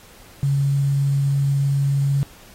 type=tone with quantisation; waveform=sine; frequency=139.4 Hz; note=C#3; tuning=10 cents sharp; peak=-16 dBFS; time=0.43-2.23 s; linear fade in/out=0 ms; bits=7; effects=pink hiss -47 dBFS RMS until 2.54 s + AAC 48 kbps